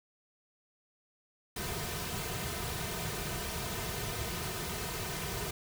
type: noise with comb filter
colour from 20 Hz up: pink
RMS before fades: -37 dBFS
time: 1.56-5.51 s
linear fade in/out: 5 ms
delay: 3.6 ms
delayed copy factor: -0.65
effects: none